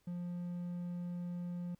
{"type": "tone", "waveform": "triangle", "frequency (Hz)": 175.7, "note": "F3", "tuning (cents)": 11, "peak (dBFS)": -36, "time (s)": [0.07, 1.75], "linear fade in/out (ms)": 5, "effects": ["pink hiss -75 dBFS RMS until 1.79 s"]}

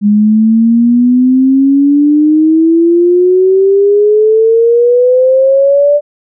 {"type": "exponential sweep", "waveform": "sine", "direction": "up", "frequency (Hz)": [204.2, 590], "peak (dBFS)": -4, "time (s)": [0.01, 6.01], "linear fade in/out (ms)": 50, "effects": []}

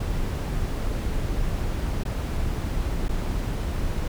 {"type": "noise with dropouts", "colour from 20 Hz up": "brown", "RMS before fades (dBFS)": -26, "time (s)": [0, 4.08], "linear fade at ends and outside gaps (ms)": 5, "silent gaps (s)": [[2.036, 2.051], [3.084, 3.091]], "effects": []}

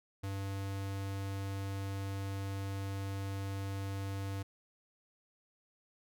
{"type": "tone", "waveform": "square", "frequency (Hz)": 98, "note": "G2", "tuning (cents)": 0, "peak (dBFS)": -37, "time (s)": [0.23, 4.43], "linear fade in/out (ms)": 10, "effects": []}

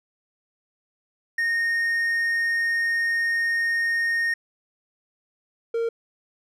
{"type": "tone pair in turn", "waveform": "triangle", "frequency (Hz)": [1848, 461.1], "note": ["A#6", "A#4"], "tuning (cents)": [-16, -19], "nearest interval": "2 octaves", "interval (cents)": 2403, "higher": "first", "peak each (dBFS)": [-19, -20], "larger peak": "first", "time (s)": [[1.38, 4.34], [5.74, 5.89]], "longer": "first", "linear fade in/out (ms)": 5, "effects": ["resampled to 32000 Hz"]}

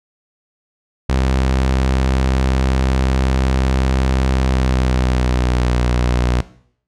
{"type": "tone with pitch glide", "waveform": "sawtooth", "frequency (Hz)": [65.41, 61.03], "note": ["C2", "B1"], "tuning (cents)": [0, -20], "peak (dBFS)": -10, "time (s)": [1.09, 6.41], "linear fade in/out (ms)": 5, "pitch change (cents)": -120, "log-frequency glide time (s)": [4.35, 5.72], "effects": ["noise-tail reverb RT60 0.6 s tail -17 dB re dry", "low-pass 7000 Hz 12 dB/octave"]}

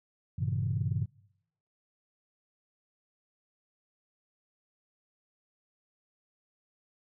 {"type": "chord", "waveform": "sine", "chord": "G diminished seventh", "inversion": "none", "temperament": "equal with one note detuned", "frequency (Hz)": [98, 116.54, 137, 164.81], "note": ["G2", "Bb2", "Db3", "Fb3"], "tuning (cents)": [0, 0, -20, 0], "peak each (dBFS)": [-32, -33, -32, -37], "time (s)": [0.38, 1.06], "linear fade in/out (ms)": 10, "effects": ["noise-tail reverb RT60 0.8 s tail -24 dB re dry", "tanh soft clip ceiling -19 dBFS"]}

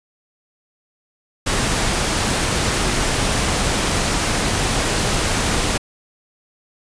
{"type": "noise", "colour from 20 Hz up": "pink", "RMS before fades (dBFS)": -19, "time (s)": [1.46, 5.78], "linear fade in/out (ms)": 10, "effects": ["resampled to 22050 Hz"]}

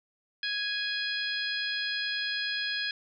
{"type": "harmonic tone", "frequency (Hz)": 830.6, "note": "G#5", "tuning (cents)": 0, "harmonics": [2, 3, 4, 5, 6], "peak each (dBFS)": [-33, -38, -35, -37, -38], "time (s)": [0.43, 2.91], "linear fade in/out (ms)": 2, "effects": []}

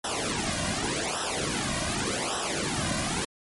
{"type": "noise with flanger", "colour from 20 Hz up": "pink", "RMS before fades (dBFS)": -29, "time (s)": [0.04, 3.25], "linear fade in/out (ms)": 5, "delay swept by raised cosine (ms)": [0.44, 2.34], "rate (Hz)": 0.86, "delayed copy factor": -0.95, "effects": ["MP3 48 kbps"]}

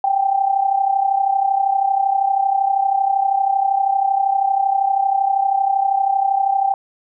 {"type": "tone with amplitude modulation", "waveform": "sine", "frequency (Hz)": 784, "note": "G5", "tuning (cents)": 0, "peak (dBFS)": -11, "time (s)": [0.04, 6.74], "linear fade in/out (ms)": 2, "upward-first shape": "sine", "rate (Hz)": 32.7, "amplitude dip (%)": 70, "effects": []}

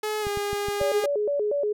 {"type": "tone with pitch glide", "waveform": "sawtooth", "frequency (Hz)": [426.7, 408.1], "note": ["G#4", "G#4"], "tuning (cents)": [47, -30], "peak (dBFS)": -22, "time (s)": [0.03, 1.06], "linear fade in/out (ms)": 5, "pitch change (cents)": -77, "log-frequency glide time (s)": [0.21, 0.27]}
{"type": "clicks", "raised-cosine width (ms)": 5, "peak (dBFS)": -23, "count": 5, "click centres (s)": [0.269, 0.373, 0.531, 0.685, 0.814]}
{"type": "tone with vibrato", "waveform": "sine", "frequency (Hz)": 489.9, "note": "B4", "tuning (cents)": -14, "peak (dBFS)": -22, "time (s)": [0.8, 1.73], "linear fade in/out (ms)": 10, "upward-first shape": "square", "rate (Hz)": 4.2, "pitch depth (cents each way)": 270}
{"effects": []}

